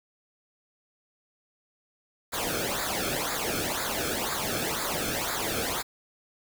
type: noise with flanger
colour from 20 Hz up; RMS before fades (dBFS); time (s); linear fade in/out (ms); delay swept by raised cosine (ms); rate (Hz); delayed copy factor
pink; -30; 2.32-5.83; 20; 0.34 to 1.06; 2; -0.8
effects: none